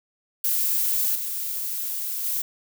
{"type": "noise with level steps", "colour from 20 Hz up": "violet", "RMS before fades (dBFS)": [-23, -29, -26], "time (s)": [0.44, 2.42], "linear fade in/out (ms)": 5, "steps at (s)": [1.15, 2.24], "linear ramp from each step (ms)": 5, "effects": []}